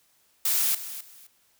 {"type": "noise with echo", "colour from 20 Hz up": "blue", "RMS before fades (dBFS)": -24, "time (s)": [0.45, 0.75], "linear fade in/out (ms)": 5, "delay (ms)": 260, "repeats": 2, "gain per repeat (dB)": -13, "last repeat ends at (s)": 1.27, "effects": ["white hiss -65 dBFS RMS until 1.59 s"]}